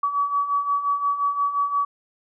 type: beating tone pair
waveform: sine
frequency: 1136 / 1141.7 Hz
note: C#6 / D6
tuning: +42 / -49 cents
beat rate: 5.7 Hz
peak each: -27 / -21 dBFS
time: 0.03-1.85 s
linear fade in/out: 5 ms
effects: none